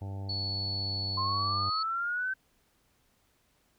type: harmonic tone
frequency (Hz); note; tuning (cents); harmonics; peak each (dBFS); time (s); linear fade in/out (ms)
98; G2; 0; 1 / 2 / 3 / 4 / 5 / 6 / 7 / 8 / 9; -35 / -48 / -49 / -54 / -55 / -55 / -54 / -54 / -55; 0.01-1.7; 10
type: tone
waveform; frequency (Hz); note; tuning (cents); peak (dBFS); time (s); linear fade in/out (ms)
sine; 4419; C#8; -6; -32; 0.29-1.83; 5
type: exponential sweep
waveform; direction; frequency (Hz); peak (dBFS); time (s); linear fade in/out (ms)
sine; up; 1046.5 to 1550; -29; 1.17-2.34; 10
effects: pink hiss -70 dBFS RMS until 3.78 s